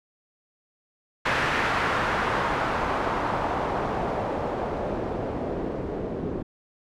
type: noise with low-pass filter sweep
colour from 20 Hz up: white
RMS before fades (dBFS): -27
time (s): 1.25-6.43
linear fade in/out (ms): 10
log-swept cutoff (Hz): 1800 to 370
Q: 1.3
effects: none